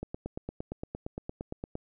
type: click train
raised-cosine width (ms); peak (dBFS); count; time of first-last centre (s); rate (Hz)
2; -22; 16; 0.03-1.754; 8.7
effects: none